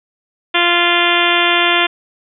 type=harmonic tone; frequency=347.2 Hz; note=F4; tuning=10 cents flat; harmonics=1 / 2 / 3 / 4 / 5 / 6 / 7 / 8 / 9 / 10; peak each=-20 / -20 / -20 / -20 / -20 / -20 / -20 / -20 / -20 / -20 dBFS; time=0.54-1.87 s; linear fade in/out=10 ms; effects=none